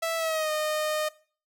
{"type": "tone with pitch glide", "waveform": "sawtooth", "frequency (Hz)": [658, 613.9], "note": ["E5", "D#5"], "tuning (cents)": [-3, -23], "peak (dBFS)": -22, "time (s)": [0.02, 1.09], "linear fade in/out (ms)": 10, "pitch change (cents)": -120, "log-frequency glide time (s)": [0.17, 0.51], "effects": ["noise-tail reverb RT60 0.4 s tail -19 dB re dry"]}